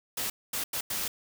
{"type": "noise bursts at uneven times", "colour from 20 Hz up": "white", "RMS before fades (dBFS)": -32, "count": 4, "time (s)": [[0.17, 0.3], [0.53, 0.64], [0.73, 0.81], [0.9, 1.08]], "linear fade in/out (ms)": 5, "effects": []}